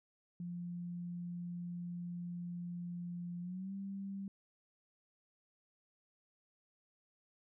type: tone with pitch glide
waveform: sine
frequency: 174.61 to 195.99 Hz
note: F3 to G3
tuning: 0 to 0 cents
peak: -40 dBFS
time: 0.4-4.28 s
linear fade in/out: 2 ms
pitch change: +200 cents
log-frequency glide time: 3.41-3.73 s
effects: none